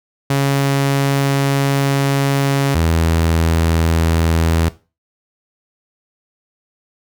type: tone pair in turn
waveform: sawtooth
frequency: 138.59 / 82.1 Hz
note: C#3 / E2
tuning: 0 / -6 cents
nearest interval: major sixth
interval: 906 cents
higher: first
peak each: -9 / -9 dBFS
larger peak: neither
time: 0.3-2.75 / 2.75-4.69 s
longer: first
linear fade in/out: 5 ms
effects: noise-tail reverb RT60 0.3 s tail -17 dB re dry